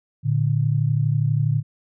sine tone pair together, 114.53 / 146.83 Hz, A#2 / D3, -30 / 0 cents, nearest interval major third, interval 430 cents, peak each -20 / -20 dBFS, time 0.23-1.63 s, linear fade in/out 50 ms, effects none

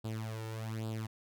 sawtooth tone with flanger, 110.7 Hz, A2, 11 cents sharp, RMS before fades -39 dBFS, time 0.04-1.07 s, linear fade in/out 10 ms, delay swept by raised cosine 0.24 to 2.24 ms, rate 1.2 Hz, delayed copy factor +0.75, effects none

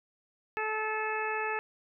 harmonic tone, 433.9 Hz, A4, 24 cents flat, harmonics 1 / 2 / 3 / 4 / 5 / 6, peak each -36 / -35 / -38 / -36 / -42 / -38 dBFS, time 0.57-1.59 s, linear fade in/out 0 ms, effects none

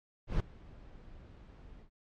brown noise with ADSR envelope, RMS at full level -29 dBFS, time 0.27-1.9 s, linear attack 130 ms, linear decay 5 ms, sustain -23 dB, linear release 100 ms, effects low-pass 4000 Hz 12 dB/octave + MP3 64 kbps

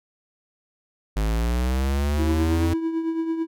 square linear sweep, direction up, 51.4 to 87.31 Hz, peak -21 dBFS, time 1.16-2.74 s, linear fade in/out 10 ms
triangle tone with tremolo, 326.6 Hz, E4, 16 cents flat, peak -18 dBFS, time 2.17-3.47 s, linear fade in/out 50 ms, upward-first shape triangle, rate 9 Hz, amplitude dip 60%
effects none

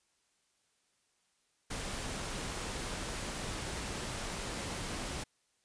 pink noise, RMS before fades -39 dBFS, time 1.7-5.24 s, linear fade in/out 10 ms, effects white hiss -75 dBFS RMS until 5.64 s + resampled to 22050 Hz

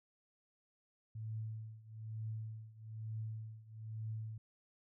sine tone with tremolo, 110 Hz, A2, in tune, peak -38 dBFS, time 1.15-4.38 s, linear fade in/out 5 ms, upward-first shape triangle, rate 1.1 Hz, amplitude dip 90%, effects none

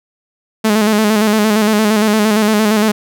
sawtooth tone with vibrato, 213.7 Hz, G#3, 50 cents sharp, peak -6 dBFS, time 0.64-2.92 s, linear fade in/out 10 ms, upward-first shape square, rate 8.7 Hz, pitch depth 47 cents each way, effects none

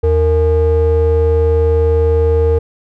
triangle ring-modulated tone, 190 Hz, F#3, 46 cents sharp, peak -4 dBFS, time 0.03-2.59 s, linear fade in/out 10 ms, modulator 270 Hz, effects none

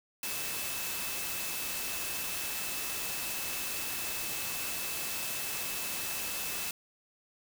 sine tone in noise, 2616 Hz, E7, 14 cents flat, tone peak -43 dBFS, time 0.23-6.71 s, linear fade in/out 2 ms, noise white, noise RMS -36 dBFS, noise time 0.23-6.71 s, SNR -10 dB, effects none

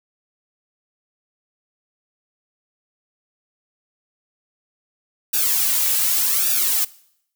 blue noise with flanger, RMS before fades -19 dBFS, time 5.33-6.85 s, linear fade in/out 10 ms, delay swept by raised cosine 0.95 to 2.85 ms, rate 0.86 Hz, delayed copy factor -0.9, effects noise-tail reverb RT60 0.7 s tail -21 dB re dry

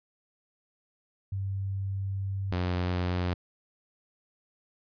sine / sawtooth tone pair in turn, 97.4 / 89.61 Hz, G2 / F2, -11 / +45 cents, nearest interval minor second, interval 144 cents, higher first, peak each -29 / -23 dBFS, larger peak second, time 1.32-2.52 / 2.52-3.34 s, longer first, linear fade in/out 5 ms, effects resampled to 11025 Hz

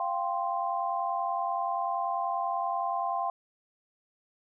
sine chord, F suspended second, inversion none, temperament equal with one note detuned, 693.6 / 784 / 1046.5 Hz, F5 / G5 / C6, -12 / 0 / 0 cents, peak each -32 / -32 / -32 dBFS, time 0-3.3 s, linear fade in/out 2 ms, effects none

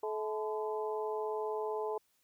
harmonic tone with a mistuned harmonic, 215.5 Hz, A3, 36 cents flat, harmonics 2 / 3 / 4 / 5, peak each -35 / -43 / -40 / -44 dBFS, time 0.03-1.98 s, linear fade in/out 5 ms, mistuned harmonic 5, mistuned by -100 cents, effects white hiss -74 dBFS RMS until 2.23 s

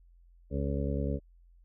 harmonic tone, 70 Hz, C#2, 18 cents sharp, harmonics 1 / 2 / 3 / 4 / 6 / 7 / 8, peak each -32 / -35 / -37 / -38 / -40 / -40 / -41 dBFS, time 0.5-1.2 s, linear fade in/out 50 ms, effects added 43 Hz sine -56 dBFS peak until 1.64 s

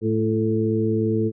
harmonic tone with a mistuned harmonic, 109.8 Hz, A2, 3 cents flat, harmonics 1 / 2 / 3 / 4, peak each -24 / -24 / -24 / -24 dBFS, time 0.01-1.32 s, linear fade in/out 50 ms, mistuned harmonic 3, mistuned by +36 cents, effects none

